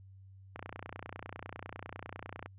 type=click train; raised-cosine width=0.5 ms; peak=-27 dBFS; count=58; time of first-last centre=0.56-2.46 s; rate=30 Hz; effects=added 96 Hz sine -52 dBFS peak until 2.58 s + resampled to 8000 Hz